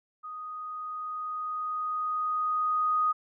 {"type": "tone with level ramp", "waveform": "sine", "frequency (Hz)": 1244.5, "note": "D#6", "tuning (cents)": 0, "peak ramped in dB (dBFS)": [-37, -22], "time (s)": [0.23, 3.13], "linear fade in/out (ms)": 20, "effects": []}